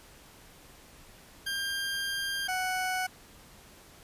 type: tone pair in turn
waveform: 20% pulse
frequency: 1597 / 742 Hz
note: G6 / F#5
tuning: +32 / +5 cents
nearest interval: octave + minor second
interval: 1327 cents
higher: first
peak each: -26 / -24 dBFS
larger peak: second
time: 1.46-2.48 / 2.48-3.07 s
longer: first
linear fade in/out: 10 ms
effects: pink hiss -54 dBFS RMS until 4.03 s + resampled to 32000 Hz